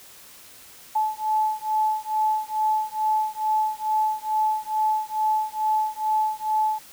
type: beating tone pair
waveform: sine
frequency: 863 / 865.3 Hz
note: A5 / A5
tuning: -34 / -29 cents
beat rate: 2.3 Hz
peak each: -24 dBFS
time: 0.95-6.79 s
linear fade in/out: 10 ms
effects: white hiss -47 dBFS RMS until 6.92 s